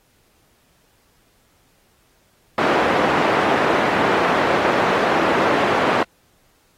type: band-pass noise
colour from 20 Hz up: pink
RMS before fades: -18 dBFS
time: 2.58-6.03 s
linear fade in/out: 2 ms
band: 330 to 1600 Hz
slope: 12 dB/octave
effects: pink hiss -60 dBFS RMS until 6.77 s + AAC 48 kbps